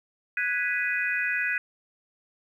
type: chord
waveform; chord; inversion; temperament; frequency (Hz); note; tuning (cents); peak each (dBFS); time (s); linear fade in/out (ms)
sine; G# minor seventh; third; equal; 1480 / 1661.2 / 1975.5 / 2489; F#6 / G#6 / B6 / D#7; 0 / 0 / 0 / 0; -30; 0.37-1.58; 2
effects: 10-bit